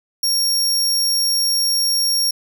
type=tone; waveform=sawtooth; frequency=5560 Hz; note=F8; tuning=9 cents flat; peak=-13 dBFS; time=0.23-2.31 s; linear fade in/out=5 ms; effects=9-bit